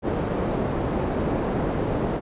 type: low-pass noise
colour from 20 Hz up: white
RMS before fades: -25 dBFS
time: 0.02-2.21 s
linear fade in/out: 50 ms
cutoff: 500 Hz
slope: 12 dB/octave
effects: resampled to 8000 Hz